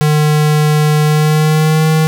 square tone with pitch glide, 151.4 to 157.37 Hz, D#3 to D#3, -47 to +20 cents, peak -9 dBFS, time 0.01-2.07 s, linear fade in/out 0 ms, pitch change +67 cents, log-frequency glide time 1.04-1.87 s, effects none

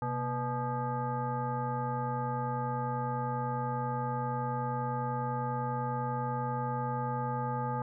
sine tone with frequency modulation, 493.9 Hz, B4, in tune, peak -30 dBFS, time 0.02-7.82 s, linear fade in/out 2 ms, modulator 366 Hz, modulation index 1.8, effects none

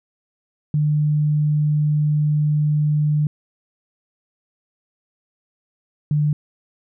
sine tone pair in turn, 150 / 149.15 Hz, D3 / D3, +37 / +27 cents, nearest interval unison, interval 10 cents, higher first, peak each -15 dBFS, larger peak neither, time 0.74-3.27 / 6.11-6.33 s, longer first, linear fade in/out 2 ms, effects none

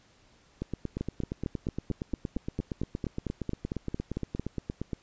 two click trains, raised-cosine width 3 ms, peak -18 / -19 dBFS, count 16 / 38, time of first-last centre 1.01-4.396 / 0.62-4.932 s, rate 4.43 / 8.58 Hz, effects pink hiss -62 dBFS RMS until 5.02 s + resampled to 16000 Hz

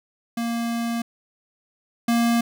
square tone pair in turn, 233.1 / 234.1 Hz, A#3 / A#3, 0 / +8 cents, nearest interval unison, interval 8 cents, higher second, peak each -24 / -18 dBFS, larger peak second, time 0.37-1.02 / 2.08-2.41 s, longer first, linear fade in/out 5 ms, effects none

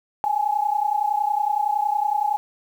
sine tone pair together, 819.2 / 850 Hz, G#5 / G#5, -24 / +40 cents, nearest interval minor second, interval 64 cents, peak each -22 dBFS, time 0.24-2.37 s, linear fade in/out 0 ms, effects 8-bit

